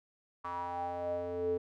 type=tone with band-pass filter sweep; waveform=square; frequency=88 Hz; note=F2; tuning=14 cents sharp; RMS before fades=-36 dBFS; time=0.44-1.58 s; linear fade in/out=10 ms; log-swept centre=1100 to 410 Hz; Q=7.9; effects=none